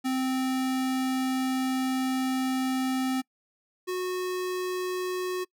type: tone pair in turn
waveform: square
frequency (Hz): 260.4 / 366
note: C4 / F#4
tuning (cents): -8 / -19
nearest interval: tritone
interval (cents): 589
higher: second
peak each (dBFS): -26 / -29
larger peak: first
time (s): 0.04-3.22 / 3.87-5.45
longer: first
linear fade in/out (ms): 20
effects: noise-tail reverb RT60 0.1 s tail -25 dB re dry